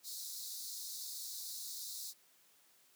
pink high-pass noise, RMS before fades -45 dBFS, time 0.03-2.14 s, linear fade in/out 50 ms, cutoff 3800 Hz, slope 96 dB/octave, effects white hiss -68 dBFS RMS until 2.95 s + high-pass 150 Hz 12 dB/octave

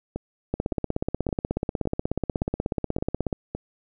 two click trains, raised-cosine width 2 ms, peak -11 / -16 dBFS, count 47 / 7, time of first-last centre 0.54-3.328 / 0.16-3.55 s, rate 16.5 / 1.77 Hz, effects none

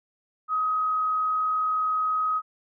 sine tone with frequency modulation, 1263 Hz, D#6, 26 cents sharp, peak -22 dBFS, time 0.48-2.42 s, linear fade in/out 50 ms, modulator 38.8 Hz, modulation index 0.23, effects none

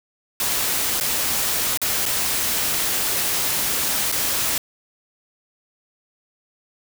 white noise with dropouts, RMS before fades -22 dBFS, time 0.4-4.58 s, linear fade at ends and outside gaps 2 ms, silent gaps 1.001-1.009 / 1.774-1.816 / 2.056-2.061 / 4.117-4.123 s, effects none

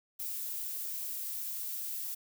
violet noise, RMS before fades -38 dBFS, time 0.19-2.15 s, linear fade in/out 10 ms, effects none

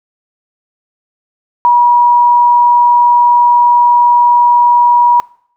sine tone, 963 Hz, B5, 44 cents flat, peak -4 dBFS, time 1.65-5.2 s, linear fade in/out 0 ms, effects noise-tail reverb RT60 0.6 s tail -23 dB re dry

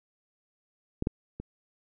clicks, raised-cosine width 3 ms, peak -16 / -13 / -24 dBFS, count 3, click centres 1.024 / 1.071 / 1.4 s, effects none

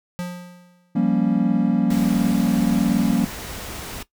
square tone with exponential decay, 177.6 Hz, F3, 29 cents sharp, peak -24 dBFS, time 0.19-0.98 s, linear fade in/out 0 ms, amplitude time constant 170 ms
triangle chord, G half-diminished seventh, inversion third, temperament equal, 174.61 / 196 / 233.1 / 277.2 Hz, F3 / G3 / Bb3 / Db4, 0 / 0 / 0 / 0 cents, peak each -21 / -20 / -18 / -21 dBFS, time 0.95-3.25 s, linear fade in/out 10 ms
pink noise, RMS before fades -33 dBFS, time 1.9-4.03 s, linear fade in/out 5 ms
effects noise-tail reverb RT60 0.1 s tail -17 dB re dry

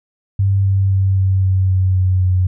sine tone with pitch steps, 98 / 97.1 / 96.21 / 95.32 / 94.44 / 93.57 / 92.71 / 91.86 Hz, G2 / G2 / G2 / G2 / F#2 / F#2 / F#2 / F#2, 0 / -16 / -32 / -48 / +36 / +20 / +4 / -12 cents, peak -11 dBFS, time 0.39-2.47 s, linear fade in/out 5 ms, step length 260 ms, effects none

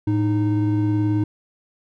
triangle tone pair together, 109 / 308.3 Hz, A2 / D#4, -16 / -16 cents, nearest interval octave + tritone, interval 1800 cents, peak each -18 dBFS, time 0.07-1.24 s, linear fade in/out 5 ms, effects none

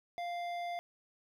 sine tone with hard clipping, 697 Hz, F5, 4 cents flat, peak -38 dBFS, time 0.18-0.79 s, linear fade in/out 0 ms, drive 11 dB, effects none

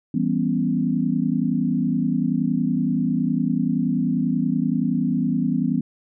sine chord, C# half-diminished seventh, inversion first, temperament equal, 164.81 / 196 / 246.9 / 277.2 Hz, E3 / G3 / B3 / C#4, 0 / 0 / 0 / 0 cents, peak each -25 / -25 / -22 / -26 dBFS, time 0.14-5.81 s, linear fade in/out 5 ms, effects none

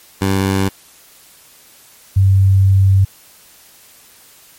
15% pulse / sine tone pair in turn, 96.6 / 96.6 Hz, G2 / G2, -25 / -25 cents, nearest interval unison, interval 0 cents, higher neither, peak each -7 dBFS, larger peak neither, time 0.21-0.69 / 2.16-3.05 s, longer second, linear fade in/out 10 ms, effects white hiss -45 dBFS RMS until 4.58 s + MP3 64 kbps

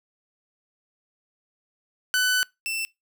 sawtooth tone pair in turn, 1500 / 2673 Hz, F#6 / E7, +23 / +23 cents, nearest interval minor seventh, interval 1000 cents, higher second, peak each -16 / -23 dBFS, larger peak first, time 2.14-2.43 / 2.66-2.85 s, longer first, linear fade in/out 0 ms, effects noise-tail reverb RT60 0.2 s tail -24 dB re dry

